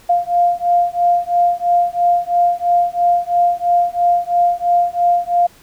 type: beating tone pair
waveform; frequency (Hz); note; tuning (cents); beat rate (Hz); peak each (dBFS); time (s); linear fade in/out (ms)
sine; 698.5 / 701.5; F5 / F5; 0 / +8; 3; -15; 0.09-5.47; 10
effects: pink hiss -47 dBFS RMS until 5.62 s